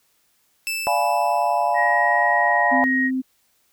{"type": "tone with exponential decay", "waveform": "sawtooth", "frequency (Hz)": 2640, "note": "E7", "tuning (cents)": 2, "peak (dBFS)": -19, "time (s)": [0.67, 2.74], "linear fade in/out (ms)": 0, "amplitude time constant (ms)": 450}
{"type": "chord", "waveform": "sine", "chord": "D diminished seventh", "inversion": "none", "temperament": "equal with one note detuned", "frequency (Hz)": [587.3, 698.5, 836.9, 987.8], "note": ["D5", "F5", "Ab5", "Cb6"], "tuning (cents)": [0, 0, 13, 0], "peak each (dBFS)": [-26, -21, -22, -24], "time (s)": [0.87, 2.84], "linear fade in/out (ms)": 0}
{"type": "tone with pitch glide", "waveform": "sine", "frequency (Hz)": [1891, 1879], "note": ["A#6", "A#6"], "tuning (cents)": [24, 13], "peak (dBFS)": -19, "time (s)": [1.74, 3.11], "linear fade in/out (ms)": 50, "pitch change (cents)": -11, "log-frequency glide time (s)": [2.39, 2.8]}
{"type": "tone", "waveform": "sine", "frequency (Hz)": 260, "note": "C4", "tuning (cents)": -11, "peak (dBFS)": -20, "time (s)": [2.71, 3.22], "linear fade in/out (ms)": 20}
{"effects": ["white hiss -64 dBFS RMS until 3.72 s"]}